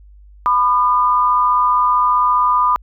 sine tone pair together, 997 / 1212.2 Hz, B5 / D#6, +16 / -46 cents, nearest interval minor third, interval 338 cents, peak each -14 dBFS, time 0.46-2.76 s, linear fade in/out 0 ms, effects added 50 Hz sine -40 dBFS peak until 2.82 s

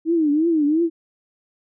sine tone with vibrato, 313.4 Hz, D#4, 13 cents sharp, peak -15 dBFS, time 0.05-0.9 s, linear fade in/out 50 ms, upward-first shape triangle, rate 2.9 Hz, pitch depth 170 cents each way, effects none

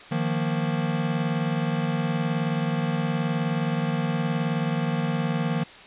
square chord, Eb suspended second, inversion none, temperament equal, 155.56 / 174.61 / 233.1 Hz, Eb3 / F3 / Bb3, 0 / 0 / 0 cents, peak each -27 / -29 / -30 dBFS, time 0.11-5.64 s, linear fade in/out 10 ms, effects white hiss -45 dBFS RMS until 5.86 s + resampled to 8000 Hz

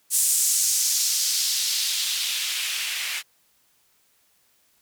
blue noise with band-pass filter sweep, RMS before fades -24 dBFS, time 0.1-3.23 s, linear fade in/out 50 ms, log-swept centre 8400 to 2200 Hz, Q 1.7, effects white hiss -64 dBFS RMS until 4.81 s

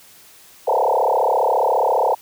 sine tone with frequency modulation, 698.5 Hz, F5, in tune, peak -14 dBFS, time 0.67-2.15 s, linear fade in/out 10 ms, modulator 34.7 Hz, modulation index 6.8, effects white hiss -47 dBFS RMS until 2.21 s

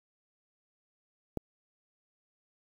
click, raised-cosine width 2 ms, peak -19 dBFS, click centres 1.373 s, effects 8-bit

